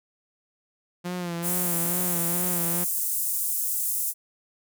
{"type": "tone with vibrato", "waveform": "sawtooth", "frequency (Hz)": 174.61, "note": "F3", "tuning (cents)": 0, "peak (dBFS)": -25, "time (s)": [1.04, 2.85], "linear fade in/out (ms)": 20, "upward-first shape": "sine", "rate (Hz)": 2.3, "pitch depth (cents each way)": 54}
{"type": "high-pass noise", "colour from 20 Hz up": "pink", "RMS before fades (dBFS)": -27, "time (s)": [1.42, 4.14], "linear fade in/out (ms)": 50, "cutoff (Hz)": 8700, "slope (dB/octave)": 24}
{"effects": []}